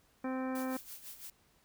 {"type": "harmonic tone", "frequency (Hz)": 259.8, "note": "C4", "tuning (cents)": -12, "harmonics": [1, 2, 3, 4, 5, 6, 7, 9], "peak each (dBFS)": [-35, -41, -45, -47, -49, -51, -52, -54], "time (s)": [0.24, 0.77], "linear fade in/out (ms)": 5}
{"type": "noise with tremolo", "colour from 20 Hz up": "blue", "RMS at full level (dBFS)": -46, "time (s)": [0.55, 1.3], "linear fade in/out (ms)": 2, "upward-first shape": "sine", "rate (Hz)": 6, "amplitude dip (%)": 70}
{"effects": ["pink hiss -69 dBFS RMS until 1.64 s"]}